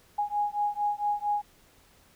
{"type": "beating tone pair", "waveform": "sine", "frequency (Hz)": [825, 829.4], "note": ["G#5", "G#5"], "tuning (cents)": [-12, -3], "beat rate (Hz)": 4.4, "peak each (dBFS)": -29, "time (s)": [0.18, 1.42], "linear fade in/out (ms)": 10, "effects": ["pink hiss -60 dBFS RMS until 2.15 s"]}